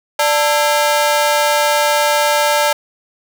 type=ring-modulated tone; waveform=sawtooth; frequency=740 Hz; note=F#5; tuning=in tune; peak=-5 dBFS; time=0.19-2.73 s; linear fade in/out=5 ms; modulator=152 Hz; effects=none

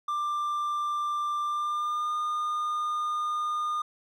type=tone with pitch glide; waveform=triangle; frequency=1185 to 1216.9 Hz; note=D6 to D#6; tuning=+15 to -39 cents; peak=-25 dBFS; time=0.08-3.82 s; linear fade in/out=5 ms; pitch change=+46 cents; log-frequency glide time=1.44-2.15 s; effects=none

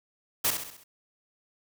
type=noise with echo; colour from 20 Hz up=white; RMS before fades=-25 dBFS; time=0.44-0.51 s; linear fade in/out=10 ms; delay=66 ms; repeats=5; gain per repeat=-6 dB; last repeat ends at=0.84 s; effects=none

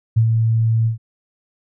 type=tone with ADSR envelope; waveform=sine; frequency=113 Hz; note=A2; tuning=47 cents sharp; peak=-9 dBFS; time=0.16-0.98 s; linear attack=14 ms; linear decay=82 ms; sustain=-4 dB; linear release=120 ms; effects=none

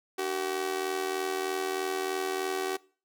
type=tone with amplitude modulation; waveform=sawtooth; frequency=380.2 Hz; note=F#4; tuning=47 cents sharp; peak=-22 dBFS; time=0.18-2.77 s; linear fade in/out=10 ms; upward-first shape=sine; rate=83.2 Hz; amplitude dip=70%; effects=noise-tail reverb RT60 0.4 s tail -22 dB re dry

